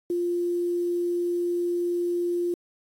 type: tone with quantisation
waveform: sine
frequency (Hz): 349.2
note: F4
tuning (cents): 0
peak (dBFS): -23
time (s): 0.1-2.54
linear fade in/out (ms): 2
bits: 8
effects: AAC 48 kbps